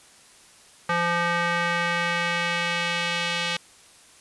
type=tone with band-pass filter sweep; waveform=square; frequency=172.2 Hz; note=F3; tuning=24 cents flat; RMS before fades=-25 dBFS; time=0.89-3.57 s; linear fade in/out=5 ms; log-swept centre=1400 to 3100 Hz; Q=1.4; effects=white hiss -52 dBFS RMS until 4.2 s + resampled to 24000 Hz